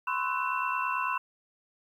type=tone cluster; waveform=sine; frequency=1012 / 1081 / 1311 / 1493 / 2691 Hz; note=B5 / C#6 / E6 / F#6 / E7; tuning=+42 / -44 / -10 / +15 / +35 cents; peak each=-31 / -33 / -38 / -36 / -35 dBFS; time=0.07-1.18 s; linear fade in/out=5 ms; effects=10-bit